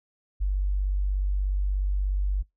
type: tone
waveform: sine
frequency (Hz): 48.37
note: G1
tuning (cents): -22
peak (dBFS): -22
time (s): 0.4-2.43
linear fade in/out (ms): 20
effects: noise-tail reverb RT60 0.2 s tail -26 dB re dry